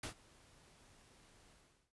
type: noise with ADSR envelope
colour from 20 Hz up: pink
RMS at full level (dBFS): -41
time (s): 0.03-1.92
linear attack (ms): 4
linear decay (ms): 100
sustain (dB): -24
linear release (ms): 420
effects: resampled to 24000 Hz